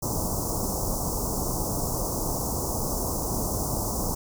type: band-stop noise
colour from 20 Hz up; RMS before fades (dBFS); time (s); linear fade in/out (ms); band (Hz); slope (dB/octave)
pink; -28; 0.02-4.15; 10; 1100 to 5400; 48
effects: none